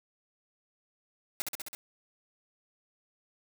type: noise with echo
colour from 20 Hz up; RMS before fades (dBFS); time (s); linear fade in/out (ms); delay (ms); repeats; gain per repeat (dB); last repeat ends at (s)
white; -33; 1.4-1.42; 0; 66; 5; -2; 1.75
effects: none